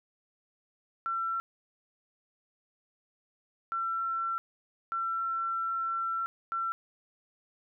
sine tone bursts at uneven times, 1349 Hz, E6, 40 cents sharp, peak -29 dBFS, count 4, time 1.06-1.4 / 3.72-4.38 / 4.92-6.26 / 6.52-6.72 s, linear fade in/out 0 ms, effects none

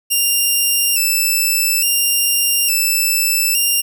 5% pulse tone with vibrato, 2715 Hz, F7, 50 cents flat, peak -5 dBFS, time 0.1-3.82 s, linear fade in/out 20 ms, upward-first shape square, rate 0.58 Hz, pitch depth 50 cents each way, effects none

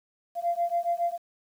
sine beating tone pair, 686 / 693.2 Hz, F5 / F5, -31 / -13 cents, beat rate 7.2 Hz, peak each -27 dBFS, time 0.35-1.18 s, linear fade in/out 50 ms, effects tanh soft clip ceiling -17 dBFS + 9-bit

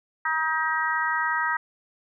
harmonic tone, 316.8 Hz, D#4, 31 cents sharp, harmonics 3 / 4 / 5 / 6, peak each -28 / -28 / -28 / -28 dBFS, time 0.25-1.57 s, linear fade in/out 5 ms, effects none

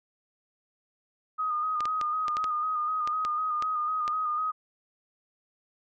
sine tone with vibrato, 1239 Hz, D#6, 8 cents flat, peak -26 dBFS, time 1.38-4.52 s, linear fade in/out 20 ms, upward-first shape square, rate 4 Hz, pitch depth 30 cents each way
clicks, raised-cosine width 0.2 ms, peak -18 dBFS, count 10, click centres 1.806 / 1.855 / 2.013 / 2.282 / 2.369 / 2.442 / 3.075 / 3.25 / 3.624 / 4.079 s
effects none

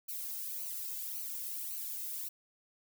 violet noise with flanger, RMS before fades -40 dBFS, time 0.08-2.29 s, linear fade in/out 10 ms, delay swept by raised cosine 0.56 to 1.76 ms, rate 1.8 Hz, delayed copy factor -0.95, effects none

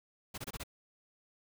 pink noise bursts, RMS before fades -41 dBFS, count 5, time 0.34-0.636 s, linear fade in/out 10 ms, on 40 ms, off 24 ms, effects none

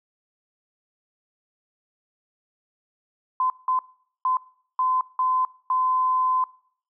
sine tone bursts at uneven times, 1025 Hz, C6, 36 cents flat, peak -19 dBFS, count 6, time 3.4-3.5 / 3.68-3.79 / 4.25-4.37 / 4.79-5.01 / 5.19-5.45 / 5.7-6.44 s, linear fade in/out 2 ms, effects noise-tail reverb RT60 0.6 s tail -23 dB re dry

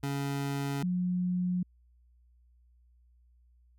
25% pulse / sine tone pair in turn, 140 / 179.99 Hz, C#3 / F#3, +18 / -48 cents, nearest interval major third, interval 434 cents, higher second, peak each -27 dBFS, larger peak neither, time 0.03-0.83 / 0.83-1.63 s, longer neither, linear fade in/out 5 ms, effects added 60 Hz sine -60 dBFS peak until 3.78 s

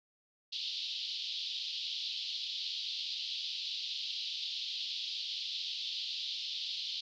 pink band-pass noise, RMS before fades -39 dBFS, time 0.52-7.01 s, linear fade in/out 10 ms, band 3100 to 4700 Hz, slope 48 dB/octave, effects none

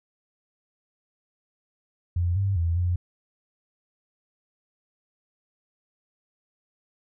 sine tone with pitch steps, 87.3 / 98.2 / 84.1 / 88.6 Hz, F2 / G2 / E2 / F2, 0 / +4 / +35 / +25 cents, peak -21 dBFS, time 2.16-2.96 s, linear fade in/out 5 ms, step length 200 ms, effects none

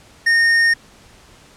sine tone with tanh clipping, 1840 Hz, A#6, 23 cents flat, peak -13 dBFS, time 0.26-0.74 s, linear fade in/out 10 ms, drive 11 dB, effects pink hiss -47 dBFS RMS until 1.56 s + low-pass 9000 Hz 12 dB/octave

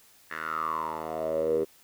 10% pulse tone with band-pass filter sweep, 79.7 Hz, D#2, 42 cents sharp, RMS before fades -30 dBFS, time 0.3-1.65 s, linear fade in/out 20 ms, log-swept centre 1700 to 420 Hz, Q 9.3, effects white hiss -58 dBFS RMS until 1.83 s

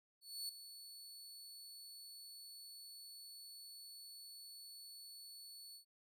sawtooth tone with ADSR envelope, 4435 Hz, C#8, in tune, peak -38 dBFS, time 0.21-5.85 s, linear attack 280 ms, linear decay 4 ms, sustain -12 dB, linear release 100 ms, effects none

